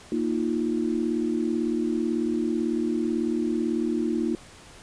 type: chord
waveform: sine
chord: Bb suspended fourth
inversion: none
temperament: equal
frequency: 233.1 / 311.1 / 349.2 Hz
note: Bb3 / Eb4 / F4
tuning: 0 / 0 / 0 cents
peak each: -27 / -27 / -28 dBFS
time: 0.12-4.35 s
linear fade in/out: 2 ms
effects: pink hiss -48 dBFS RMS until 4.82 s + resampled to 22050 Hz